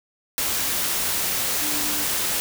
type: tone in noise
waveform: sine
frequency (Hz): 297.3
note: D4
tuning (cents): +21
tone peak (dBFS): -34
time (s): 1.61-2.04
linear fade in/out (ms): 0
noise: white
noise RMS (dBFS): -24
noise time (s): 0.38-2.4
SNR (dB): -13
effects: none